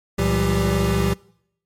square tone cluster, 68.1 / 115.5 / 166.4 / 191.9 / 395.1 Hz, C#2 / A#2 / E3 / G3 / G4, -30 / -16 / +17 / -37 / +14 cents, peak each -25 dBFS, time 0.18-1.14 s, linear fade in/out 10 ms, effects noise-tail reverb RT60 0.7 s tail -24 dB re dry + MP3 64 kbps

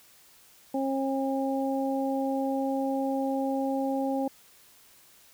harmonic tone, 269.9 Hz, C#4, 46 cents flat, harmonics 1 / 2 / 3, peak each -28 / -31 / -33 dBFS, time 0.74-4.28 s, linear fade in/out 5 ms, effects white hiss -57 dBFS RMS until 5.33 s

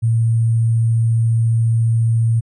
sine tone with sample-and-hold, 114.3 Hz, A#2, 34 cents flat, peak -12 dBFS, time 0.02-2.41 s, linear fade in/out 20 ms, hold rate 8820 Hz, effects resampled to 24000 Hz

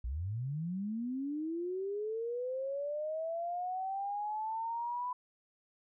sine linear sweep, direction up, 54 to 1000 Hz, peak -34 dBFS, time 0.04-5.13 s, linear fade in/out 5 ms, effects none

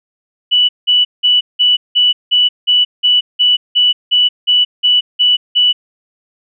sine tone bursts, 2960 Hz, F#7, in tune, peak -7 dBFS, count 15, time 0.51-5.73 s, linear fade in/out 20 ms, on 180 ms, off 180 ms, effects none

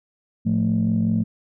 sine tone cluster, 109.7 / 176 / 221 Hz, A2 / F3 / A3, -5 / +14 / +8 cents, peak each -23 / -22 / -19 dBFS, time 0.45-1.24 s, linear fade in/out 20 ms, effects tanh soft clip ceiling -12 dBFS

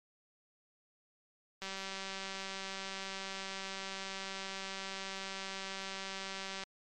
click train, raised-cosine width 0.2 ms, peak -24 dBFS, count 969, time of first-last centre 1.62-6.636 s, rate 193 Hz, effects MP3 64 kbps

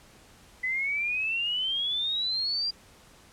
sine exponential sweep, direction up, 2003 to 4811 Hz, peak -26 dBFS, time 0.63-2.71 s, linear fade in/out 10 ms, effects pink hiss -55 dBFS RMS until 3.32 s + low-pass 11000 Hz 12 dB/octave

